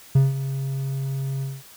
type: tone with ADSR envelope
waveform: triangle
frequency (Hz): 135.4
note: C#3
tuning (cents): -40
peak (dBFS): -9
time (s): 0.15-1.63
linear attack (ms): 7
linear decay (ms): 170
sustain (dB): -13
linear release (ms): 210
effects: white hiss -47 dBFS RMS until 1.76 s